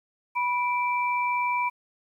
sine tone pair together, 983 / 2338 Hz, B5 / D7, -8 / -8 cents, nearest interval octave + minor third, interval 1500 cents, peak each -24 / -29 dBFS, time 0.35-1.7 s, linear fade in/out 20 ms, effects 10-bit

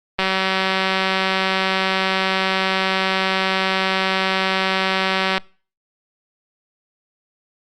click train, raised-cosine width 0.3 ms, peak -3 dBFS, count 987, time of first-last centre 0.19-5.379 s, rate 190 Hz, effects noise-tail reverb RT60 0.4 s tail -25 dB re dry + Opus 32 kbps

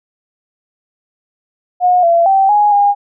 sine tone with pitch steps, 722 / 679 / 776 / 831 / 812 Hz, F#5 / F5 / G5 / G#5 / G#5, -43 / -49 / -18 / +1 / -39 cents, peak -7 dBFS, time 1.8-2.95 s, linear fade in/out 50 ms, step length 230 ms, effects none

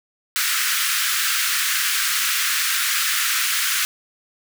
pink high-pass noise, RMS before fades -21 dBFS, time 0.36-3.85 s, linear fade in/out 0 ms, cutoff 1300 Hz, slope 48 dB/octave, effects none

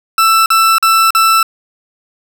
40% pulse tone bursts, 1328 Hz, E6, 12 cents sharp, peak -6 dBFS, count 4, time 0.18-1.429 s, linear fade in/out 2 ms, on 280 ms, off 43 ms, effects none

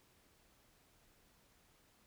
silence, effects pink hiss -70 dBFS RMS until 2.06 s

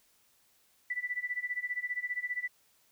sine tone with tremolo, 1975.5 Hz, B6, in tune, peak -29 dBFS, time 0.9-2.48 s, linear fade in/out 5 ms, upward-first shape sine, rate 15 Hz, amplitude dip 90%, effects white hiss -68 dBFS RMS until 2.91 s

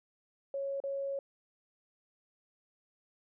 sine tone with dropouts, 552 Hz, C#5, 7 cents flat, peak -33 dBFS, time 0.54-1.19 s, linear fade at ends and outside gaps 2 ms, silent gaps 0.802-0.838 s, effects none

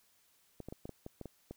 clicks, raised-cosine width 2 ms, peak -30 dBFS, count 9, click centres 0.603 / 0.686 / 0.725 / 0.855 / 0.893 / 1.064 / 1.213 / 1.257 / 1.51 s, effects white hiss -70 dBFS RMS until 1.56 s

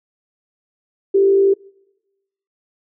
sine tone with frequency modulation, 392 Hz, G4, in tune, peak -10 dBFS, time 1.14-1.54 s, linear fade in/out 10 ms, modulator 51.4 Hz, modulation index 0.36, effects noise-tail reverb RT60 1.0 s tail -26 dB re dry

